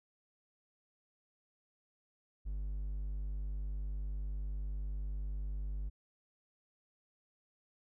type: tone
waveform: triangle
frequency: 50 Hz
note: G1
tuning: 35 cents sharp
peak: -34 dBFS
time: 2.45-5.9 s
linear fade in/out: 20 ms
effects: none